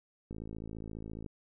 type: click train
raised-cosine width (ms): 3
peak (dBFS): -30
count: 53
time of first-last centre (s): 0.31-1.262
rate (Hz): 54.6
effects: none